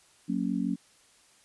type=chord; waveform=sine; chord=F# major; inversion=none; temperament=just; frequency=185 / 231.2 / 277.5 Hz; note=F#3 / A#3 / C#4; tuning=0 / -14 / +2 cents; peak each=-31 dBFS; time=0.28-0.76 s; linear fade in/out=20 ms; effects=white hiss -61 dBFS RMS until 1.44 s + resampled to 24000 Hz